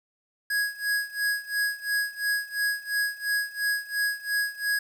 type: tone with tremolo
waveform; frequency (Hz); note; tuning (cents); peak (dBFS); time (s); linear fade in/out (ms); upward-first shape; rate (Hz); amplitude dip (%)
square; 1661.2; G#6; 0; -23; 0.5-4.79; 5; sine; 2.9; 90
effects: 9-bit